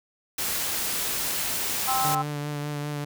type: noise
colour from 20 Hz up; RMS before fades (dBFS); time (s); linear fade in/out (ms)
white; -28; 0.38-2.15; 5
type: chord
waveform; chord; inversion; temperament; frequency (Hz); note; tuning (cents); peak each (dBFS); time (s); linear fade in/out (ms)
sine; C major; second; just; 784.9 / 1046.5 / 1308.1; G5 / C6 / E6; +2 / 0 / -14; -25 / -31 / -29; 1.87-2.23; 20
type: tone with vibrato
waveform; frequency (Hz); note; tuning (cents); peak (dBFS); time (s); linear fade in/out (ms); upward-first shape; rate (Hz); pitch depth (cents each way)
sawtooth; 146.83; D3; 0; -25; 2.04-3.05; 10; triangle; 5; 24
effects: none